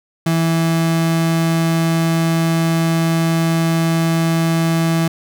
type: tone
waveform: 35% pulse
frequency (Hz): 164.5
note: E3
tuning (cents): -3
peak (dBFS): -12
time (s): 0.26-5.08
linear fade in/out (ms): 5
effects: none